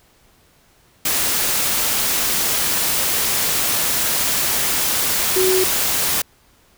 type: tone in noise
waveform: sine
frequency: 373.5 Hz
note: F#4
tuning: 16 cents sharp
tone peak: -15 dBFS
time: 5.36-5.64 s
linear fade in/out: 5 ms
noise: white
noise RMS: -19 dBFS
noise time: 1.05-6.22 s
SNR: +1 dB
effects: pink hiss -55 dBFS RMS until 6.77 s